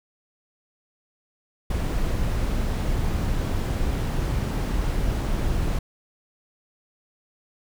brown noise, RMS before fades -24 dBFS, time 1.7-5.79 s, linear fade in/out 5 ms, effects none

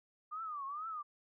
sine tone with vibrato, 1200 Hz, D6, 37 cents sharp, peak -39 dBFS, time 0.31-1.03 s, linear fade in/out 20 ms, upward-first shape triangle, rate 2.2 Hz, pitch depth 200 cents each way, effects none

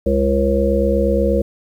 harmonic tone, 68.3 Hz, C#2, 25 cents flat, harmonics 1 / 3 / 5 / 7 / 8, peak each -19 / -20 / -22 / -19 / -19 dBFS, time 0.06-1.42 s, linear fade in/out 5 ms, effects 8-bit

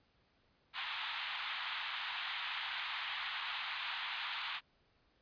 white band-pass noise, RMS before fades -41 dBFS, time 0.73-4.61 s, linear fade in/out 50 ms, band 820 to 3800 Hz, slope 48 dB/octave, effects pink hiss -73 dBFS RMS until 5.21 s + resampled to 11025 Hz

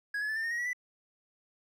triangle tone with pitch steps, 1661.2 / 1704 / 1747.8 / 1792.8 / 1839 / 1886.3 / 1934.9 / 1984.7 Hz, G#6 / G#6 / A6 / A6 / A#6 / A#6 / B6 / B6, 0 / +44 / -12 / +32 / -24 / +20 / -36 / +8 cents, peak -29 dBFS, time 0.14-0.732 s, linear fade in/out 5 ms, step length 74 ms, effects none

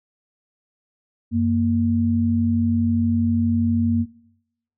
sine tone pair together, 93.53 / 233.1 Hz, F#2 / A#3, +19 / 0 cents, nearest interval octave + major third, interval 1581 cents, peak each -22 / -18 dBFS, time 1.31-4.06 s, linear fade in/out 50 ms, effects noise-tail reverb RT60 0.8 s tail -21 dB re dry

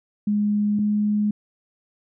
sine tone pair in turn, 207.7 / 209.1 Hz, G#3 / G#3, 0 / +12 cents, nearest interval unison, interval 12 cents, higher second, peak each -18 dBFS, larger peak neither, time 0.27-0.79 / 0.79-1.31 s, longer neither, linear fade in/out 5 ms, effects none

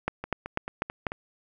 two click trains, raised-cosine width 0.5 ms, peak -19 / -11 dBFS, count 5 / 5, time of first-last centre 0.24-1.119 / 0.08-1.068 s, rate 4.55 / 4.05 Hz, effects none

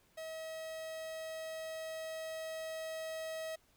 45% pulse tone with level ramp, 640 Hz, D#5, 49 cents sharp, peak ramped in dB -42 to -39 dBFS, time 0.17-3.56 s, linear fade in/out 10 ms, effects pink hiss -70 dBFS RMS until 3.76 s

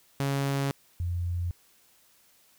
sawtooth / sine tone pair in turn, 138.59 / 87.31 Hz, C#3 / F2, 0 / 0 cents, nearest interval minor sixth, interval 800 cents, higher first, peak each -22 / -27 dBFS, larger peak first, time 0.2-0.71 / 1-1.51 s, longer neither, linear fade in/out 0 ms, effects white hiss -62 dBFS RMS until 2.58 s

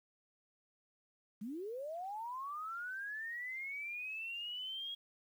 sine linear sweep, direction up, 192.6 to 3306 Hz, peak -40 dBFS, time 1.41-4.95 s, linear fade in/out 10 ms, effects 11-bit

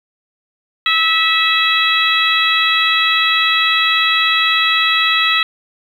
harmonic tone with a mistuned harmonic, 650 Hz, E5, 24 cents flat, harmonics 2 / 3 / 4 / 5 / 6, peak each -18 / -18 / -18 / -18 / -18 dBFS, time 0.86-5.43 s, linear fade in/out 2 ms, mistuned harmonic 5, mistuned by +35 cents, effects 7-bit

